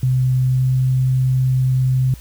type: tone with pitch glide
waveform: sine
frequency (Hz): 128.5 to 129.39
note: C3 to C3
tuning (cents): -31 to -19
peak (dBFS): -13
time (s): 0.03-2.14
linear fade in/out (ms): 2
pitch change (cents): +12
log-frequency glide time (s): 0.4-0.75
effects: added 60 Hz sine -36 dBFS peak until 2.2 s + white hiss -46 dBFS RMS until 2.2 s